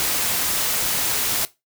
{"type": "noise", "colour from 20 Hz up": "white", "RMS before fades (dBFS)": -22, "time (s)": [0, 1.45], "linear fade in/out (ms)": 0, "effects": ["noise-tail reverb RT60 0.2 s tail -17 dB re dry"]}